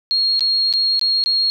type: tone with dropouts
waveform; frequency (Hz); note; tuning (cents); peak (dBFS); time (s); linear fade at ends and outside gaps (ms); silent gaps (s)
sine; 4273; C8; +36; -14; 0.11-1.5; 0; 0.394-0.407 / 0.727-0.737 / 0.994-1.013 / 1.239-1.26
effects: none